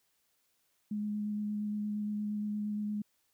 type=tone with vibrato; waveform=sine; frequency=209.2 Hz; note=G#3; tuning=13 cents sharp; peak=-32 dBFS; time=0.91-3.02 s; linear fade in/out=5 ms; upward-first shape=square; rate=8.6 Hz; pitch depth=9 cents each way; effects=white hiss -75 dBFS RMS until 3.33 s